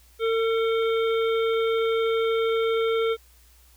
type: harmonic tone with a mistuned harmonic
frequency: 452.1 Hz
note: A4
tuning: 47 cents sharp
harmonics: 1 / 3 / 5 / 7 / 8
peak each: -21 / -31 / -35 / -38 / -39 dBFS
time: 0.19-3.17 s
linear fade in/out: 50 ms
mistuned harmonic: 5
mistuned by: -25 cents
effects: added 60 Hz sine -54 dBFS peak until 3.76 s + white hiss -58 dBFS RMS until 3.76 s